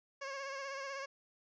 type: tone with vibrato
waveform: 15% pulse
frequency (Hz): 547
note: C#5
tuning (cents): -23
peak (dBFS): -34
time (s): 0.21-1.06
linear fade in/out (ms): 10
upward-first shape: sine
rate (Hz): 16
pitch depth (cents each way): 40
effects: resampled to 16000 Hz